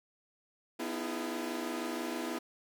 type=chord; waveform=sawtooth; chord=E major seventh; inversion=second; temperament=equal with one note detuned; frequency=246.9 / 311.1 / 337.3 / 415.3 Hz; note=B3 / D#4 / E4 / G#4; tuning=0 / 0 / +40 / 0 cents; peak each=-36 / -37 / -35 / -40 dBFS; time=0.79-2.39 s; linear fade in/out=10 ms; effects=none